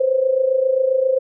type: tone with amplitude modulation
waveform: sine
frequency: 523.3 Hz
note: C5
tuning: in tune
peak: -11 dBFS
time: 0-1.19 s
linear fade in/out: 10 ms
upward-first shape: sine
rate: 27.5 Hz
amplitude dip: 70%
effects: none